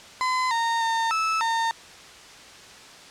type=tone with pitch steps; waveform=35% pulse; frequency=1019 / 922 / 910 / 1309 / 912 Hz; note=C6 / A#5 / A#5 / E6 / A#5; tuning=-46 / -19 / -42 / -13 / -38 cents; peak=-20 dBFS; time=0.21-1.71 s; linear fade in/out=0 ms; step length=300 ms; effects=white hiss -45 dBFS RMS until 3.1 s + low-pass 6000 Hz 12 dB/octave